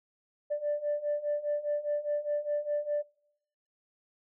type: beating tone pair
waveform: sine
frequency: 586 / 590.9 Hz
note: D5 / D5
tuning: -4 / +10 cents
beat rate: 4.9 Hz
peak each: -32 / -30 dBFS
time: 0.5-3.03 s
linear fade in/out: 20 ms
effects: noise-tail reverb RT60 0.8 s tail -25 dB re dry + tanh soft clip ceiling -23 dBFS